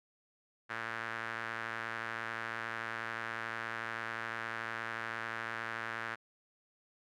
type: tone with band-pass filter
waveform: sawtooth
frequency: 113.9 Hz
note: A#2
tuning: 40 cents flat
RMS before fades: -40 dBFS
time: 0.69-6.16 s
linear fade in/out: 20 ms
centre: 1600 Hz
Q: 2.9
effects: none